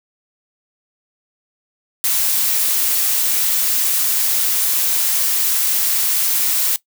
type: noise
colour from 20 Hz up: blue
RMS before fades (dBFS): -17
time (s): 2.04-6.76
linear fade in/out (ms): 0
effects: noise-tail reverb RT60 0.1 s tail -19 dB re dry